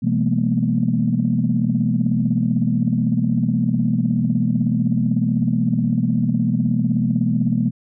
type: tone cluster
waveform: sine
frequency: 126.6 / 167.2 / 205.3 / 224.9 / 241 Hz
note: B2 / E3 / G#3 / A3 / B3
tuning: +43 / +25 / -20 / +38 / -42 cents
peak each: -22 dBFS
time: 0.02-7.71 s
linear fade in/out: 20 ms
effects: tanh soft clip ceiling -5 dBFS